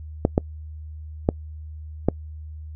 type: clicks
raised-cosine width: 2 ms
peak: -3 dBFS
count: 4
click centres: 0.251 / 0.379 / 1.289 / 2.086 s
effects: noise-tail reverb RT60 0.1 s tail -26 dB re dry + added 77 Hz sine -34 dBFS peak until 2.75 s